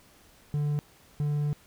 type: tone pair in turn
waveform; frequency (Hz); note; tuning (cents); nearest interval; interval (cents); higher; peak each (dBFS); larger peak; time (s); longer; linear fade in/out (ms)
triangle; 147.2 / 147.2; D3 / D3; +4 / +4; unison; 0; neither; -23; neither; 0.54-0.79 / 1.2-1.53; second; 0
effects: pink hiss -58 dBFS RMS until 1.66 s